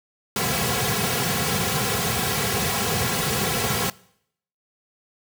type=noise with comb filter; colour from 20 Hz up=pink; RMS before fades=-23 dBFS; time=0.36-3.9 s; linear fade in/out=2 ms; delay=3.3 ms; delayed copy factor=-0.85; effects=noise-tail reverb RT60 0.7 s tail -22 dB re dry + high-pass 100 Hz 12 dB/octave